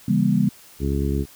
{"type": "chord", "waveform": "sine", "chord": "C# diminished seventh", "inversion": "none", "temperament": "just", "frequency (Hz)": [138.59, 166.31, 199.57, 239.5], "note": ["C#3", "E3", "G3", "Bb3"], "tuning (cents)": [0, 16, 31, 47], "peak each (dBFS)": [-23, -23, -19, -22], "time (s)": [0.08, 0.49], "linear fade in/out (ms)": 5}
{"type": "harmonic tone", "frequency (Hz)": 69.3, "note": "C#2", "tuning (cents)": 0, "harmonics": [1, 2, 3, 4, 5, 6], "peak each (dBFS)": [-23, -26, -28, -29, -30, -31], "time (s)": [0.79, 1.26], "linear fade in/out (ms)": 50}
{"effects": ["white hiss -48 dBFS RMS until 1.35 s"]}